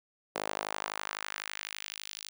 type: tone with high-pass filter sweep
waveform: sawtooth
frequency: 51.91 Hz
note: G#1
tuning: in tune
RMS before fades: -39 dBFS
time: 0.35-2.29 s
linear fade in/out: 5 ms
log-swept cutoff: 540 to 4200 Hz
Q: 1.3
effects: none